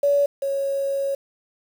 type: tone pair in turn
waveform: sine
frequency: 569 / 551.8 Hz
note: C#5 / C#5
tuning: +45 / -8 cents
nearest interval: minor second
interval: 53 cents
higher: first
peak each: -15 / -21 dBFS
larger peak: first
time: 0.03-0.26 / 0.42-1.15 s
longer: second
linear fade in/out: 5 ms
effects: 7-bit